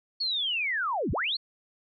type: linear two-way sweep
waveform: sine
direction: down then up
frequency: 4435 to 42.41 to 4435 Hz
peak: -26 dBFS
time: 0.2-1.37 s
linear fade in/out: 10 ms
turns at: 1.12 s
effects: none